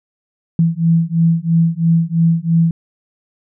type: beating tone pair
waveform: sine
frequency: 164.4 / 167.4 Hz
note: E3 / E3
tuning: -4 / +27 cents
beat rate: 3 Hz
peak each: -14 dBFS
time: 0.59-2.71 s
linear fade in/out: 2 ms
effects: none